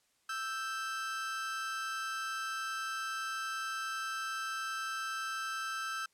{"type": "tone pair together", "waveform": "40% pulse", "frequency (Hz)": [1318.5, 1568], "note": ["E6", "G6"], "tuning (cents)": [0, 0], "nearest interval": "minor third", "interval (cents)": 300, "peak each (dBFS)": [-37, -38], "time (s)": [0.29, 6.06], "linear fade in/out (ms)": 5, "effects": ["white hiss -73 dBFS RMS until 6.13 s", "low-pass 10000 Hz 12 dB/octave"]}